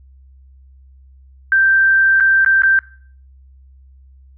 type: tone with dropouts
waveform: sine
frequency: 1568 Hz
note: G6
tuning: in tune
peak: -9 dBFS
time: 1.52-2.79 s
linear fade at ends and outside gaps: 1 ms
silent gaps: 2.201-2.206 / 2.448-2.461 / 2.621-2.634 s
effects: noise-tail reverb RT60 0.5 s tail -21 dB re dry + added 66 Hz sine -42 dBFS peak until 4.37 s